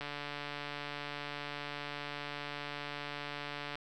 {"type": "click train", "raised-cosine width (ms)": 0.3, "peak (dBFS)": -24, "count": 544, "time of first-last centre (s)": [0.01, 3.755], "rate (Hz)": 145, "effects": []}